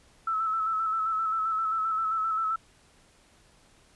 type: tone with vibrato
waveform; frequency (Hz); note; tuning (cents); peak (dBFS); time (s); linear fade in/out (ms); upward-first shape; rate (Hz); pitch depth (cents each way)
sine; 1309; E6; -13; -25; 0.27-2.56; 5; square; 7.6; 27
effects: pink hiss -60 dBFS RMS until 3.95 s + resampled to 24000 Hz